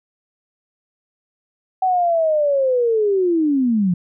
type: linear sweep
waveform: sine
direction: down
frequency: 759 to 169.4 Hz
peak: -14 dBFS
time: 1.82-3.94 s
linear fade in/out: 5 ms
effects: none

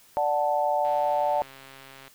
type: chord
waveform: sine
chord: D major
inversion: none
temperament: equal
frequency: 587.3 / 740 / 880 Hz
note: D5 / F#5 / A5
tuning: 0 / 0 / 0 cents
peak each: -26 dBFS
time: 0.17-1.42 s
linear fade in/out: 0 ms
type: click train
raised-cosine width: 0.3 ms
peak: -30 dBFS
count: 167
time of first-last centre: 0.85-2.08 s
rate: 135 Hz
effects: white hiss -56 dBFS RMS until 2.14 s

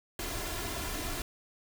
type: noise with comb filter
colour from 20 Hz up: pink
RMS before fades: -36 dBFS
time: 0.19-1.22 s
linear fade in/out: 2 ms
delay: 2.9 ms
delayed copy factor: +0.6
effects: none

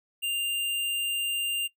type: tone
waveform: square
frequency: 2794 Hz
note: F7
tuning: in tune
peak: -27 dBFS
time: 0.22-1.68 s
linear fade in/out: 20 ms
effects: noise-tail reverb RT60 0.1 s tail -19 dB re dry

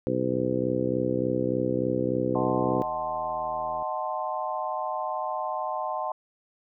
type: harmonic tone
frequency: 63.4 Hz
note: B1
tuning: 46 cents sharp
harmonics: 2 / 3 / 4 / 5 / 6 / 7 / 8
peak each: -33 / -34 / -31 / -30 / -31 / -35 / -29 dBFS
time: 0.07-2.82 s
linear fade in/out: 0 ms
type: click train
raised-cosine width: 2 ms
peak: -35 dBFS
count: 286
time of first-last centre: 0.31-3.824 s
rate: 81.1 Hz
type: chord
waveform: sine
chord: D# diminished seventh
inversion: none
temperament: equal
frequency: 622.3 / 740 / 880 / 1046.5 Hz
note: D#5 / F#5 / A5 / C6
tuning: 0 / 0 / 0 / 0 cents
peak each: -33 dBFS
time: 2.35-6.12 s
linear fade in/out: 2 ms
effects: none

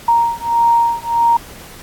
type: beating tone pair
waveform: sine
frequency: 932.3 / 933.9 Hz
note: A#5 / A#5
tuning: 0 / +3 cents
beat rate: 1.6 Hz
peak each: -14 dBFS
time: 0.08-1.37 s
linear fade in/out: 5 ms
effects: pink hiss -37 dBFS RMS until 1.82 s + AAC 64 kbps

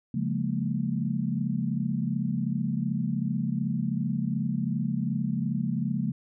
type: chord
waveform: sine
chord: Bb minor seventh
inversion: first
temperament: equal with one note detuned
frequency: 138.59 / 174.61 / 207.7 / 230.4 Hz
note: Db3 / F3 / Ab3 / Bb3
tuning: 0 / 0 / 0 / -20 cents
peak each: -31 dBFS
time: 0.14-6.12 s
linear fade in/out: 5 ms
effects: none

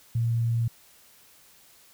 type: tone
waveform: sine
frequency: 116.2 Hz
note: A#2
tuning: 5 cents flat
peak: -22 dBFS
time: 0.15-0.68 s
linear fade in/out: 5 ms
effects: white hiss -56 dBFS RMS until 1.93 s

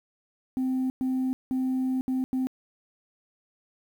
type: tone bursts at uneven times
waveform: sine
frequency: 259.1 Hz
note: C4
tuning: 17 cents flat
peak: -22 dBFS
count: 5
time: 0.57-0.9 / 1.01-1.33 / 1.51-2.01 / 2.08-2.24 / 2.33-2.47 s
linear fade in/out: 0 ms
effects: tanh soft clip ceiling -22 dBFS + 9-bit

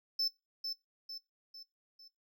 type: tone with echo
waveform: triangle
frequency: 5274 Hz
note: E8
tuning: in tune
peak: -29 dBFS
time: 0.19-0.28 s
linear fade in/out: 5 ms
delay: 450 ms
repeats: 4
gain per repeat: -6 dB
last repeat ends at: 2.08 s
effects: noise-tail reverb RT60 0.2 s tail -17 dB re dry

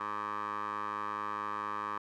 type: tone with band-pass filter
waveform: 15% pulse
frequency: 104.4 Hz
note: G#2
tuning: 10 cents sharp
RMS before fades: -37 dBFS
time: 0-1.98 s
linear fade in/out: 5 ms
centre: 1200 Hz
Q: 5.6
effects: none

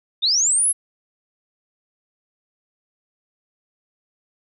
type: linear sweep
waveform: sine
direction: up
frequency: 3500 to 11175 Hz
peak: -15 dBFS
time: 0.22-0.73 s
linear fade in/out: 20 ms
effects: none

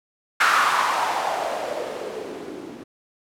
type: noise with low-pass filter sweep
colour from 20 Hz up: violet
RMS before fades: -24 dBFS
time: 0.4-2.84 s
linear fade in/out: 10 ms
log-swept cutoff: 1400 to 270 Hz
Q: 3.8
effects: none

